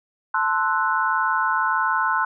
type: chord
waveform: sine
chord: F# half-diminished seventh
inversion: first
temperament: equal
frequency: 880 / 1046.5 / 1318.5 / 1480 Hz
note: A5 / C6 / E6 / F#6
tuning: 0 / 0 / 0 / 0 cents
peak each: -25 / -23 / -26 / -23 dBFS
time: 0.34-2.25 s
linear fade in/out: 5 ms
effects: none